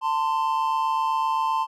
triangle tone pair together, 891.3 / 1039 Hz, A5 / C6, +22 / -12 cents, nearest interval minor third, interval 266 cents, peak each -22 dBFS, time 0.01-1.67 s, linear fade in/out 50 ms, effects none

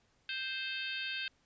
harmonic tone with a mistuned harmonic, 523.3 Hz, C5, in tune, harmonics 3 / 4 / 5 / 6 / 7 / 8 / 9, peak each -41 / -51 / -40 / -43 / -44 / -49 / -51 dBFS, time 0.29-1.28 s, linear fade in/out 2 ms, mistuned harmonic 8, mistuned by +54 cents, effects pink hiss -72 dBFS RMS until 1.45 s + resampled to 16000 Hz

